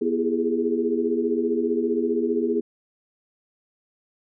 sine tone cluster, 244.1 / 333.8 / 405.3 / 420.5 Hz, B3 / E4 / G#4 / G#4, -20 / +22 / -42 / +22 cents, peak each -26 dBFS, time 0.01-2.61 s, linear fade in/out 10 ms, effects none

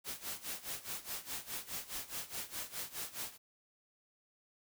white noise with tremolo, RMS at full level -40 dBFS, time 0.04-3.38 s, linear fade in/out 50 ms, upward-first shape sine, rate 4.8 Hz, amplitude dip 85%, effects none

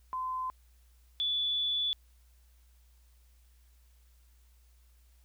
sine tone pair in turn, 1027 / 3454 Hz, C6 / A7, -33 / -33 cents, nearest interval octave + major sixth, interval 2100 cents, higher second, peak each -32 / -28 dBFS, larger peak second, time 0.13-0.5 / 1.2-1.93 s, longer second, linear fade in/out 0 ms, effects added 60 Hz sine -59 dBFS peak until 5.24 s + white hiss -71 dBFS RMS until 5.24 s

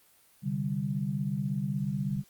sine chord, C suspended second, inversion none, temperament just, 130.81 / 147.16 / 196.22 Hz, C3 / D3 / G3, 0 / +4 / +2 cents, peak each -35 / -32 / -32 dBFS, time 0.42-2.24 s, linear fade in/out 50 ms, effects white hiss -62 dBFS RMS until 2.29 s + Opus 24 kbps

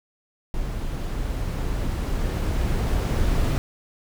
brown noise with level ramp, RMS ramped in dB -29 to -20 dBFS, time 0.54-3.58 s, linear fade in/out 0 ms, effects none

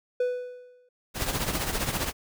triangle tone with exponential decay, 496 Hz, B4, 7 cents sharp, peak -19 dBFS, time 0.2-0.89 s, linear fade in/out 5 ms, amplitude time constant 150 ms
pink noise with tremolo, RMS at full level -26 dBFS, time 1.14-2.13 s, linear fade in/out 50 ms, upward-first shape triangle, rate 15 Hz, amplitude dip 70%
effects none

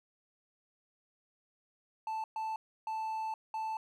triangle tone bursts at uneven times, 880 Hz, A5, in tune, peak -32 dBFS, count 4, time 2.07-2.24 / 2.36-2.56 / 2.87-3.34 / 3.54-3.77 s, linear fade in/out 2 ms, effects none

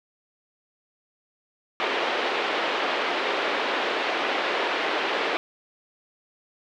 pink band-pass noise, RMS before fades -26 dBFS, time 1.8-5.37 s, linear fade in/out 0 ms, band 360 to 3500 Hz, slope 24 dB/octave, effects none

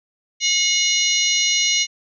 harmonic tone with a mistuned harmonic, 724 Hz, F#5, 38 cents flat, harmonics 3 / 4 / 5 / 6 / 7 / 8 / 9, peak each -23 / -22 / -26 / -23 / -32 / -22 / -25 dBFS, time 0.4-1.87 s, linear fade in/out 50 ms, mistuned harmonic 6, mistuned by -100 cents, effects none

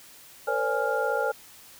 sine tone cluster, 457.1 / 514 / 568 / 829 / 1399 Hz, A#4 / C5 / C#5 / G#5 / F6, -34 / -31 / +42 / -3 / +3 cents, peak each -30 dBFS, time 0.47-1.32 s, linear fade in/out 10 ms, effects white hiss -50 dBFS RMS until 1.79 s

